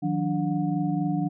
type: tone cluster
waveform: sine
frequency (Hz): 157.7 / 181.7 / 292.2 / 724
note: D#3 / F#3 / D4 / F#5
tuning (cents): +24 / -31 / -9 / -38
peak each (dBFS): -28 / -28 / -27 / -34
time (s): 0.02-1.29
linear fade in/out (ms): 20
effects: none